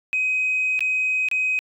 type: tone with dropouts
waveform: sine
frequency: 2521 Hz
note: D#7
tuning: 22 cents sharp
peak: -18 dBFS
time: 0.13-1.59 s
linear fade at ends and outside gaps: 0 ms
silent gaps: 0.792-0.807 / 1.286-1.314 s
effects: tanh soft clip ceiling -15 dBFS